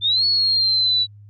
sine exponential two-way sweep, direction up then down, 3520 to 4400 to 3924 Hz, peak -15 dBFS, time 0.01-1.07 s, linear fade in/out 50 ms, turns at 0.25 s, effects added 103 Hz sine -41 dBFS peak until 1.29 s + Opus 48 kbps

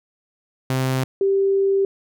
sawtooth / sine tone pair in turn, 130.7 / 391.7 Hz, C3 / G4, -1 / -1 cents, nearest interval octave + perfect fifth, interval 1900 cents, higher second, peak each -15 dBFS, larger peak neither, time 0.7-1.04 / 1.21-1.85 s, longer second, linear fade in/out 2 ms, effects none

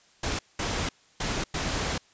pink noise bursts at uneven times, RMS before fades -29 dBFS, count 4, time 0.23-0.39 / 0.59-0.89 / 1.2-1.44 / 1.54-1.98 s, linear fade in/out 5 ms, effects white hiss -60 dBFS RMS until 2.13 s + resampled to 16000 Hz

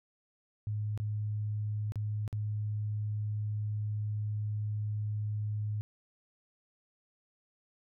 sine tone with dropouts, 105.6 Hz, G#2, 29 cents sharp, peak -31 dBFS, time 0.67-5.81 s, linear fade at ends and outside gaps 0 ms, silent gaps 0.976-1 / 1.921-1.957 / 2.278-2.328 s, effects none

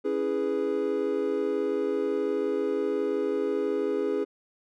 triangle chord, C# minor seventh, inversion none, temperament equal, 277.2 / 329.6 / 415.3 / 493.9 Hz, C#4 / E4 / G#4 / B4, 0 / 0 / 0 / 0 cents, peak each -31 / -31 / -25 / -31 dBFS, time 0.04-4.25 s, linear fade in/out 20 ms, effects none

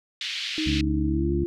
white band-pass noise, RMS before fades -31 dBFS, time 0.21-0.81 s, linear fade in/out 2 ms, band 2200 to 4000 Hz, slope 24 dB/octave
sine tone with pitch glide, 312.4 to 344.6 Hz, D#4 to F4, +7 to -23 cents, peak -25 dBFS, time 0.58-1.46 s, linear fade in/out 0 ms, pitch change +170 cents, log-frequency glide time 1.05-1.31 s
harmonic tone, 71.1 Hz, C#2, 45 cents sharp, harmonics 1 / 2 / 3 / 4, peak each -26 / -29 / -31 / -32 dBFS, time 0.66-1.44 s, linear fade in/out 5 ms
effects none

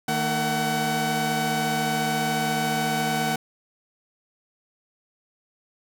sawtooth tone cluster, 156.4 / 227.5 / 752 Hz, D#3 / A#3 / F#5, +9 / -42 / +28 cents, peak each -26 / -24 / -21 dBFS, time 0.08-3.36 s, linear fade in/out 5 ms, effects none

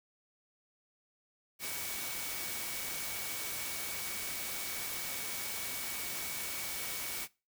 sine tone in noise, 2253 Hz, C#7, 28 cents sharp, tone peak -47 dBFS, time 1.59-7.28 s, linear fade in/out 50 ms, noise white, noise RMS -39 dBFS, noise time 1.59-7.28 s, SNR -11 dB, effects noise-tail reverb RT60 0.3 s tail -22 dB re dry

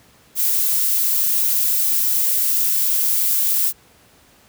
violet noise, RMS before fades -18 dBFS, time 0.35-3.73 s, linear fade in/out 50 ms, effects pink hiss -52 dBFS RMS until 4.48 s + high-pass 60 Hz 12 dB/octave

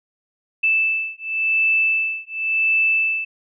sine beating tone pair, 2637 / 2637.92 Hz, E7 / E7, 0 / +1 cents, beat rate 0.92 Hz, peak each -20 dBFS, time 0.63-3.25 s, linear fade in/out 10 ms, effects none

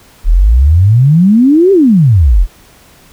sine exponential two-way sweep, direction up then down, 36.39 to 404.5 to 36.39 Hz, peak -3 dBFS, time 0.24-2.47 s, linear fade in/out 50 ms, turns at 1.72 s, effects pink hiss -42 dBFS RMS until 3.12 s

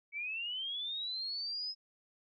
sine linear sweep, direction up, 2246 to 5140 Hz, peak -36 dBFS, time 0.12-1.75 s, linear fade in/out 50 ms, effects none

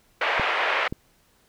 white band-pass noise, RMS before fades -24 dBFS, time 0.21-0.88 s, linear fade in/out 5 ms, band 480 to 2500 Hz, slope 24 dB/octave
clicks, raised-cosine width 3 ms, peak -16 dBFS, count 2, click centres 0.397 / 0.925 s
effects pink hiss -62 dBFS RMS until 1.48 s

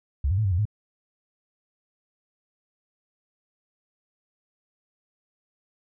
sine tone with pitch steps, 69.7 / 94.3 / 109.1 / 96.7 / 86.4 / 105.7 Hz, C#2 / F#2 / A2 / G2 / F2 / G#2, +10 / +33 / -14 / -23 / -18 / +31 cents, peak -20 dBFS, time 0.24-0.654 s, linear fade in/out 5 ms, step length 69 ms, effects none

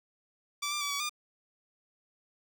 10% pulse tone with pitch steps, 1162 / 1188 / 1150 / 1136 / 1206 Hz, D6 / D6 / D6 / C#6 / D6, -19 / +20 / -37 / +42 / +46 cents, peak -23 dBFS, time 0.62-1.095 s, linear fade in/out 10 ms, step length 95 ms, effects none

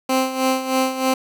15% pulse tone with tremolo, 261.6 Hz, C4, in tune, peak -9 dBFS, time 0.09-1.14 s, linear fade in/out 5 ms, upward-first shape sine, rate 3.2 Hz, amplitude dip 70%, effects none

